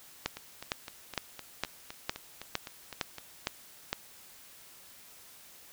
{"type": "two click trains", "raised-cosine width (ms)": 0.2, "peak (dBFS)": [-12, -23], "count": [9, 12], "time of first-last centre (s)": [[0.26, 3.93], [0.37, 3.183]], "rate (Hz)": [2.18, 3.91], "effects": ["white hiss -54 dBFS RMS until 5.72 s"]}